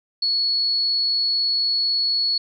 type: tone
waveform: sine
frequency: 4382 Hz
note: C#8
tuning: 21 cents flat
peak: -18 dBFS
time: 0.22-2.38 s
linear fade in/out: 5 ms
effects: none